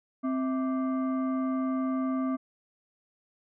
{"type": "tone with frequency modulation", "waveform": "sine", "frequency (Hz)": 261.6, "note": "C4", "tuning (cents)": 0, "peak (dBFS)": -26, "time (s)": [0.23, 2.37], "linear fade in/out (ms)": 20, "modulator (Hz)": 912, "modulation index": 0.55, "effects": []}